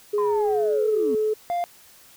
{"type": "tone with pitch glide", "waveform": "sine", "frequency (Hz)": [415.3, 430.7], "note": ["G#4", "A4"], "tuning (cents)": [0, -37], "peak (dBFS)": -19, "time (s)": [0.13, 1.34], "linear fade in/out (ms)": 10, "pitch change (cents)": 63, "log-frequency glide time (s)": [0.26, 0.87]}
{"type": "linear sweep", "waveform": "sine", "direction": "down", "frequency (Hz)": [1046.5, 233.1], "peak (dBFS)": -25, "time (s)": [0.18, 1.15], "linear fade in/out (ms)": 2}
{"type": "tone", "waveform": "triangle", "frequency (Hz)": 698.5, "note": "F5", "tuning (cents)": 0, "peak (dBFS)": -20, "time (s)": [1.5, 1.64], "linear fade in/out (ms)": 0}
{"effects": ["tanh soft clip ceiling -12 dBFS", "white hiss -51 dBFS RMS until 2.16 s"]}